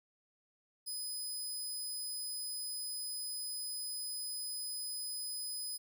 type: tone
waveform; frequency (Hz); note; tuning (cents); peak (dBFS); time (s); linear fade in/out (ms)
15% pulse; 5010; D#8; +11; -33; 0.86-5.78; 20
effects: none